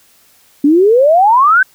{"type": "exponential sweep", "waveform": "sine", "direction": "up", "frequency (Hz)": [277.2, 1580], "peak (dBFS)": -5, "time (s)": [0.64, 1.63], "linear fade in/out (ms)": 5, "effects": ["white hiss -49 dBFS RMS until 1.74 s"]}